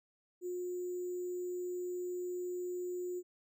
sine tone with sample-and-hold, 358.6 Hz, F4, 46 cents sharp, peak -36 dBFS, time 0.41-3.23 s, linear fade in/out 50 ms, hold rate 7350 Hz, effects none

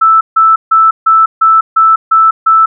sine tone bursts, 1318.5 Hz, E6, in tune, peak -3 dBFS, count 8, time 0.01-2.66 s, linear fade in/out 10 ms, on 200 ms, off 150 ms, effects none

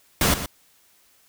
pink noise with echo, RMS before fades -19 dBFS, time 0.21-0.34 s, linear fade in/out 2 ms, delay 120 ms, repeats 1, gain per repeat -11 dB, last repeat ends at 0.46 s, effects white hiss -59 dBFS RMS until 1.28 s

